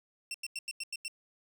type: tone bursts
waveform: 20% pulse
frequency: 2709 Hz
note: E7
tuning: 47 cents sharp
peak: -31 dBFS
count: 7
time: 0.31-1.081 s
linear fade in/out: 2 ms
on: 33 ms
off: 90 ms
effects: none